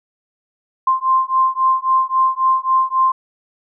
sine beating tone pair, 1046.5 / 1050.2 Hz, C6 / C6, 0 / +6 cents, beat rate 3.7 Hz, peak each -16 dBFS, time 0.87-3.12 s, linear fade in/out 5 ms, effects none

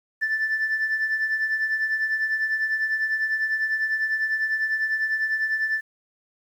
sine tone with tremolo, 1760 Hz, A6, in tune, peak -17 dBFS, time 0.21-5.81 s, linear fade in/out 20 ms, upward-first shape triangle, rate 10 Hz, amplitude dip 70%, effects tanh soft clip ceiling -18 dBFS + 9-bit

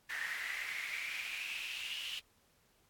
brown noise with high-pass filter sweep, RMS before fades -41 dBFS, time 0.09-2.2 s, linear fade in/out 10 ms, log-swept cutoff 1800 to 3000 Hz, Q 7.6, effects pink hiss -71 dBFS RMS until 2.89 s + AAC 64 kbps

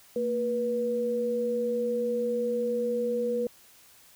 sine tone pair together, 228.9 / 485.1 Hz, A#3 / B4, -31 / -31 cents, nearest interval octave + minor second, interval 1300 cents, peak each -33 / -26 dBFS, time 0.16-3.47 s, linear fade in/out 2 ms, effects white hiss -56 dBFS RMS until 4.15 s

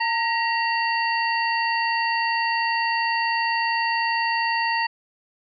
harmonic tone with a mistuned harmonic, 915 Hz, A#5, 32 cents flat, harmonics 1 / 2 / 3 / 5, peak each -23 / -25 / -29 / -31 dBFS, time 0-4.87 s, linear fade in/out 10 ms, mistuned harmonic 2, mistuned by +63 cents, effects none

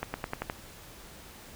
accelerating click train, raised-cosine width 0.5 ms, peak -16 dBFS, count 6, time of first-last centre 0.03-0.499 s, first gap 110 ms, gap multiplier 0.92, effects pink hiss -49 dBFS RMS until 1.55 s

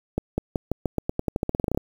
accelerating click train, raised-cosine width 2 ms, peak -10 dBFS, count 19, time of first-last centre 0.18-1.775 s, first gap 200 ms, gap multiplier 0.89, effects 7-bit

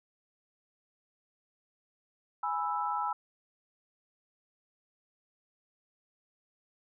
sine chord, E major, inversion first, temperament equal, 830.6 / 987.8 / 1318.5 Hz, G#5 / B5 / E6, 0 / 0 / 0 cents, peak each -34 dBFS, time 2.43-3.13 s, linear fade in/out 5 ms, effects none

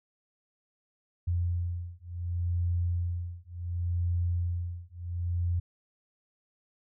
sine beating tone pair, 86.8 / 87.49 Hz, F2 / F2, -10 / +4 cents, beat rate 0.69 Hz, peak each -31 dBFS, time 1.27-5.6 s, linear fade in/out 10 ms, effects none

